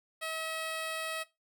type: tone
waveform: 10% pulse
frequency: 642 Hz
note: E5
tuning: 46 cents flat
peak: -26 dBFS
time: 0.21-1.24 s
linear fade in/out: 20 ms
effects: noise-tail reverb RT60 0.2 s tail -17 dB re dry + MP3 96 kbps